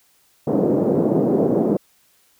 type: band-pass noise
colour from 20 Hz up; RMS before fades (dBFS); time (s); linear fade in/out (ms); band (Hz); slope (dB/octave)
white; -18; 0.47-1.77; 5; 160 to 490; 24
effects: white hiss -59 dBFS RMS until 2.39 s